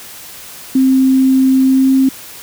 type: tone with pitch glide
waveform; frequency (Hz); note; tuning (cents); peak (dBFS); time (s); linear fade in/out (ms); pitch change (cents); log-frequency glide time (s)
sine; 263.3 to 265.6; C4 to C4; +11 to +26; -7; 0.75-2.09; 5; +15; 1.63-1.91
effects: white hiss -33 dBFS RMS until 2.42 s